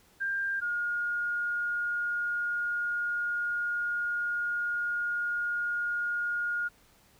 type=tone pair in turn; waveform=sine; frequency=1592 / 1427.2 Hz; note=G6 / F6; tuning=+26 / +37 cents; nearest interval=major second; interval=189 cents; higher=first; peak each=-28 dBFS; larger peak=neither; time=0.2-0.61 / 0.61-6.69 s; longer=second; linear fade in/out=20 ms; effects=pink hiss -62 dBFS RMS until 7.19 s